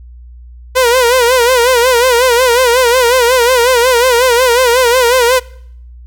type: tone with vibrato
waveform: sawtooth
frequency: 492.5 Hz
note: B4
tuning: 5 cents flat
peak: -3 dBFS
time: 0.75-5.4 s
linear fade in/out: 20 ms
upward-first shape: sine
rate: 5.5 Hz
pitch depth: 100 cents each way
effects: noise-tail reverb RT60 0.7 s tail -24 dB re dry + added 60 Hz sine -31 dBFS peak until 6.06 s